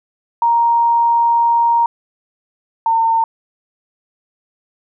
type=tone pair in turn; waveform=sine; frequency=935 / 907.9 Hz; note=A#5 / A#5; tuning=+5 / -46 cents; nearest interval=minor second; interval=51 cents; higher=first; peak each=-10 / -11 dBFS; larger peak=first; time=0.42-1.86 / 2.86-3.24 s; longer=first; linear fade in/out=2 ms; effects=none